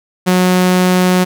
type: tone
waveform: sawtooth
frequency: 182.5 Hz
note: F#3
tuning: 24 cents flat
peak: -5 dBFS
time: 0.26-1.25 s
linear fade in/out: 20 ms
effects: none